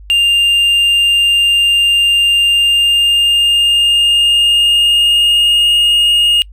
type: tone with pitch glide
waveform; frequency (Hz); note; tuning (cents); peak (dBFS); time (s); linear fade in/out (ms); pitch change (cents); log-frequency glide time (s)
triangle; 2800 to 2851; F7 to F7; +4 to +35; -6; 0.1-6.42; 0; +31; 2.48-5.79
effects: noise-tail reverb RT60 0.1 s tail -26 dB re dry + added 50 Hz sine -32 dBFS peak until 6.52 s